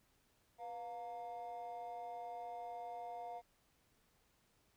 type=tone with amplitude modulation; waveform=triangle; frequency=707 Hz; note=F5; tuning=21 cents sharp; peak=-37 dBFS; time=0.58-3.42 s; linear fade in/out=50 ms; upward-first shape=sine; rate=218 Hz; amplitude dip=90%; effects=tanh soft clip ceiling -38 dBFS + pink hiss -75 dBFS RMS until 4.76 s